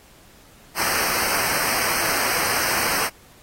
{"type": "noise with comb filter", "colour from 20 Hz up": "pink", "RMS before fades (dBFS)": -23, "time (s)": [0.75, 3.1], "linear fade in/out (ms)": 50, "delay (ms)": 0.28, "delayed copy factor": -0.9, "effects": ["pink hiss -51 dBFS RMS until 3.42 s", "AAC 48 kbps"]}